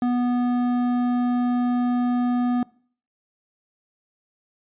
triangle tone with hard clipping, 245.2 Hz, B3, 12 cents flat, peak -21 dBFS, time 0.02-2.63 s, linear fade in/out 2 ms, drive 14 dB, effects noise-tail reverb RT60 0.5 s tail -23 dB re dry + resampled to 8000 Hz

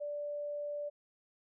sine tone, 585 Hz, D5, 7 cents flat, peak -36 dBFS, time 0-0.9 s, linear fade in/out 20 ms, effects none

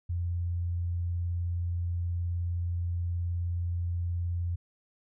sine tone with vibrato, 86.8 Hz, F2, 10 cents flat, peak -28 dBFS, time 0.09-4.56 s, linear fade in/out 10 ms, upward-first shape sine, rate 19 Hz, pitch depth 14 cents each way, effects none

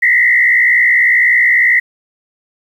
sine tone with frequency modulation, 1975.5 Hz, B6, in tune, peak -7 dBFS, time 0.02-1.8 s, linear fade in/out 10 ms, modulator 61.8 Hz, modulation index 1.7, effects 7-bit

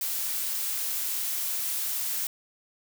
blue noise, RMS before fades -30 dBFS, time 0.01-2.27 s, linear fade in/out 2 ms, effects none

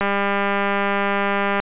click train, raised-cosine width 0.5 ms, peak -6 dBFS, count 319, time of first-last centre 0.01-1.6 s, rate 200 Hz, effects resampled to 8000 Hz

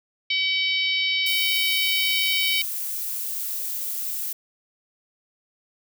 harmonic tone, 761 Hz, F#5, 48 cents sharp, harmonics 3 / 4 / 5 / 6 / 7, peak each -24 / -25 / -28 / -32 / -35 dBFS, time 0.3-2.62 s, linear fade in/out 5 ms
violet noise, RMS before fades -29 dBFS, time 1.26-4.33 s, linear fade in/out 5 ms
effects none

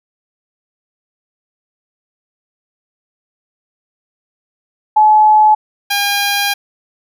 sine / 10% pulse tone pair in turn, 856 / 808.2 Hz, A5 / G#5, -48 / -47 cents, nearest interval minor second, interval 99 cents, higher first, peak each -5 dBFS, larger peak neither, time 4.96-5.55 / 5.9-6.54 s, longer second, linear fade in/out 10 ms, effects none

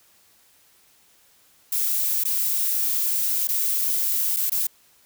violet noise with dropouts, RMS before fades -23 dBFS, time 1.72-4.67 s, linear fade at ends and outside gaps 5 ms, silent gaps 2.238-2.251 / 3.473-3.487 / 4.364-4.368 / 4.497-4.518 s, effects white hiss -58 dBFS RMS until 5.05 s

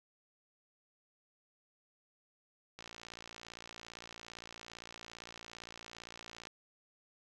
click train, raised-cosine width 0.2 ms, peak -30 dBFS, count 213, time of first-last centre 2.79-6.471 s, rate 57.6 Hz, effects none

